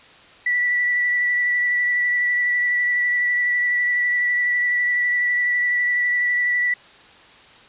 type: tone with vibrato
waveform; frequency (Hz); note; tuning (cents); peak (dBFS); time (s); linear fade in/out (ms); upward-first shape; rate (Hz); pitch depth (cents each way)
sine; 1958; B6; -15; -17; 0.46-6.74; 5; sine; 12; 12
effects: white hiss -47 dBFS RMS until 7.68 s + resampled to 8000 Hz